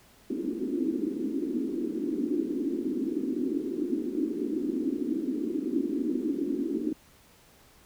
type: band-pass noise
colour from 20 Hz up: pink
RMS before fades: -30 dBFS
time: 0.3-6.93 s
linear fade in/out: 5 ms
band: 250 to 350 Hz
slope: 48 dB/octave
effects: pink hiss -58 dBFS RMS until 7.85 s